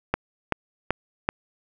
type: click train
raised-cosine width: 0.5 ms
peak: -6 dBFS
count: 4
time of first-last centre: 0.14-1.289 s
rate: 2.61 Hz
effects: none